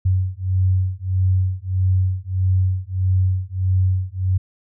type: beating tone pair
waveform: sine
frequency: 92.5 / 94.1 Hz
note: F#2 / F#2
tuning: 0 / +30 cents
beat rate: 1.6 Hz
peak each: -19 dBFS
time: 0.05-4.38 s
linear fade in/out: 10 ms
effects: none